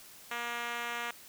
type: tone with band-pass filter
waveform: 5% pulse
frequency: 237.5 Hz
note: A#3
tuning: 33 cents sharp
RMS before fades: -37 dBFS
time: 0.31-1.11 s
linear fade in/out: 2 ms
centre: 1600 Hz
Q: 0.53
effects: white hiss -53 dBFS RMS until 1.28 s